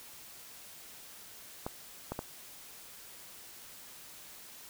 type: clicks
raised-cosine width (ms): 1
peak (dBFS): -21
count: 3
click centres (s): 1.665 / 2.12 / 2.191
effects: white hiss -51 dBFS RMS until 4.69 s